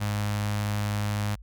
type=tone with notch filter; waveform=sawtooth; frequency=103.9 Hz; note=G#2; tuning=1 cent sharp; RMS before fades=-28 dBFS; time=0-1.36 s; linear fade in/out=20 ms; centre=370 Hz; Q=0.97; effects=added 50 Hz sine -43 dBFS peak until 1.42 s